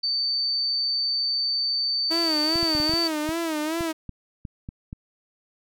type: tone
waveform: sine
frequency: 4566 Hz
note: D8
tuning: 50 cents flat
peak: -22 dBFS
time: 0.03-3.08 s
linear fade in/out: 10 ms
type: tone with vibrato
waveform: sawtooth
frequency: 318.3 Hz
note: D#4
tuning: 39 cents sharp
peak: -21 dBFS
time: 2.1-3.93 s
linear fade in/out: 20 ms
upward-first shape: sine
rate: 2.5 Hz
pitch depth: 100 cents each way
type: clicks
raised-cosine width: 5 ms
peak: -22 dBFS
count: 12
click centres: 2.557 / 2.63 / 2.751 / 2.801 / 2.895 / 2.937 / 3.291 / 3.808 / 4.093 / 4.452 / 4.689 / 4.929 s
effects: none